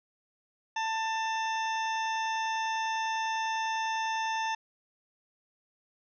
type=harmonic tone; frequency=890 Hz; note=A5; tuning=20 cents sharp; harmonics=1 / 2 / 3 / 4 / 6 / 7; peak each=-30 / -36 / -40 / -42 / -46 / -47 dBFS; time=0.76-4.55 s; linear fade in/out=5 ms; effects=none